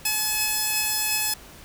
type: tone pair together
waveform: 5% pulse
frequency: 856.6 / 2567 Hz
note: A5 / E7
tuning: -47 / -47 cents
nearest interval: octave + perfect fifth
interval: 1900 cents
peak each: -15 dBFS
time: 0.05-1.34 s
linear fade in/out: 5 ms
effects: pink hiss -46 dBFS RMS until 1.64 s